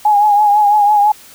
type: tone with vibrato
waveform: sine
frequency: 830.6 Hz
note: G#5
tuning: in tune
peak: -7 dBFS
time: 0.05-1.12 s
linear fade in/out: 5 ms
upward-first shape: triangle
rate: 6 Hz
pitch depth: 54 cents each way
effects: white hiss -40 dBFS RMS until 1.34 s